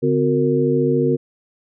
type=tone cluster; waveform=sine; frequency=143 / 256.5 / 365.7 / 459.7 Hz; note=D3 / C4 / F#4 / A#4; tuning=-46 / -34 / -20 / -24 cents; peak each=-21 / -20 / -20 / -19 dBFS; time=0.02-1.17 s; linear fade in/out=20 ms; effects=none